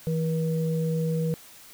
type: tone pair together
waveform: sine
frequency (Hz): 162.7 / 480.3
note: E3 / B4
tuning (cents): -22 / -48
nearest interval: octave + perfect fifth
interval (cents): 1874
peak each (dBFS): -24 / -30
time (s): 0.07-1.34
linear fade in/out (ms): 0
effects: white hiss -49 dBFS RMS until 1.73 s